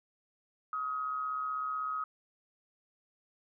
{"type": "tone with amplitude modulation", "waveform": "sine", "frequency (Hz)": 1265, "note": "D#6", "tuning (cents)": 28, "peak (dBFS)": -30, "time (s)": [0.73, 2.04], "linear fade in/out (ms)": 2, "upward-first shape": "sine", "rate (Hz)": 136, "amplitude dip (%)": 50, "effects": []}